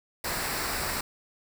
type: noise with comb filter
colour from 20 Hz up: pink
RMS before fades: -31 dBFS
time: 0.24-1.01 s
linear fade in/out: 5 ms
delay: 0.31 ms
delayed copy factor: -0.55
effects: none